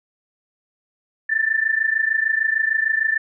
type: tone pair together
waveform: sine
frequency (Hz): 1760 / 1786.6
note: A6 / A6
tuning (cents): 0 / +26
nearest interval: unison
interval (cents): 26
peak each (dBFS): -20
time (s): 1.29-3.18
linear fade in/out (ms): 10
effects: none